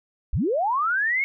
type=linear sweep; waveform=sine; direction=up; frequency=32 to 2217 Hz; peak=-20 dBFS; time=0.33-1.24 s; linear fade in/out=0 ms; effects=none